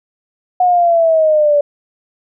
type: exponential sweep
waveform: sine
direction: down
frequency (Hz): 732 to 576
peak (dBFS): -8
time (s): 0.6-1.61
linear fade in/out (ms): 5
effects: none